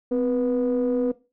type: ring-modulated tone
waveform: triangle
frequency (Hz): 116.54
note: A#2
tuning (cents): 0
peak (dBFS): -14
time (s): 0.11-1.12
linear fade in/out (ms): 10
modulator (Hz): 372
effects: noise-tail reverb RT60 0.3 s tail -19 dB re dry + tanh soft clip ceiling -14 dBFS